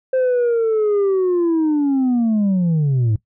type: linear sweep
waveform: sine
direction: down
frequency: 523.3 to 102.9 Hz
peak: -11 dBFS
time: 0.13-3.16 s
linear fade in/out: 5 ms
effects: noise-tail reverb RT60 0.1 s tail -20 dB re dry + tanh soft clip ceiling -13 dBFS